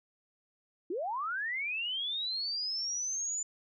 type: linear sweep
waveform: sine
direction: up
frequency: 311.1 to 7070 Hz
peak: -32 dBFS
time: 0.9-3.43 s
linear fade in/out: 5 ms
effects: none